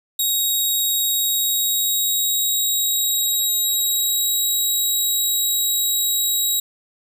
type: tone with pitch glide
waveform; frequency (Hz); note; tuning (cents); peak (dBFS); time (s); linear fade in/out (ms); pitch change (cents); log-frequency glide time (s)
10% pulse; 3786 to 3837; A#7 to A#7; +26 to +49; -11; 0.19-6.6; 5; +23; 1.06-4.33
effects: none